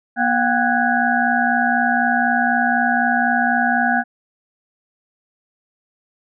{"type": "tone cluster", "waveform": "sine", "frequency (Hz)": [240.2, 716, 780, 1483, 1654], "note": ["B3", "F5", "G5", "F#6", "G#6"], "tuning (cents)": [-48, 43, -9, 4, -8], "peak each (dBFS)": -21, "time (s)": [0.16, 4.04], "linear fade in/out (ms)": 50, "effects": []}